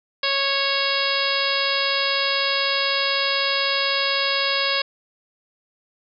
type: harmonic tone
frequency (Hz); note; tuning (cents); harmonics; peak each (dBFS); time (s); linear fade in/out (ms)
552; C#5; -7; 1 / 2 / 3 / 4 / 5 / 6 / 7 / 8 / 9; -28 / -28 / -28 / -28 / -28 / -28 / -28 / -28 / -28; 0.23-4.82; 5
effects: none